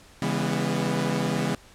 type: chord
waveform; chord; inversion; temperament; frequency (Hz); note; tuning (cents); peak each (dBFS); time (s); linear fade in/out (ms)
sawtooth; C# minor seventh; none; equal with one note detuned; 138.59 / 164.81 / 202.3 / 246.9; C#3 / E3 / G#3 / B3; 0 / 0 / -45 / 0; -26 / -25 / -25 / -26; 0.22-1.55; 2
effects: pink hiss -52 dBFS RMS until 1.74 s + low-pass 10000 Hz 12 dB/octave